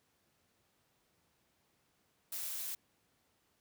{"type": "noise with amplitude modulation", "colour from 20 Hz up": "blue", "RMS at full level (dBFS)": -38, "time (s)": [2.32, 2.75], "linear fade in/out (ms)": 5, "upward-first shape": "sine", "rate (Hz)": 244, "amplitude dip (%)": 55, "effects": ["pink hiss -75 dBFS RMS until 3.6 s", "high-pass 80 Hz 12 dB/octave"]}